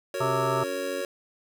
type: chord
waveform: square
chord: F# major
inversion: none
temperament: just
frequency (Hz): 370 / 462.5 / 555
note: F#4 / A#4 / C#5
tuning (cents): 0 / -14 / +2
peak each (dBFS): -36 / -36 / -32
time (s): 0.14-1.05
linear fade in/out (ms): 2
type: harmonic tone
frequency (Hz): 130.6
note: C3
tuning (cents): -3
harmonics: 1 / 3 / 5 / 7 / 9 / 10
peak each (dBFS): -31 / -31 / -31 / -31 / -31 / -31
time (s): 0.2-0.64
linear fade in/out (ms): 10
type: tone with pitch glide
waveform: sine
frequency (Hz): 277.2 to 280.3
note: C#4 to C#4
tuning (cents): 0 to +19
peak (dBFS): -37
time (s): 0.21-1.02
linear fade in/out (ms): 20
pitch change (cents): +19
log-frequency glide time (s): 0.43-0.49
effects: none